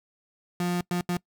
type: tone bursts at uneven times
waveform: 35% pulse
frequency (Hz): 176.6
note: F3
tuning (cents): +20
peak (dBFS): -23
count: 3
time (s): 0.6-0.81 / 0.91-1.01 / 1.09-1.17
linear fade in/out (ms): 2
effects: noise-tail reverb RT60 0.1 s tail -23 dB re dry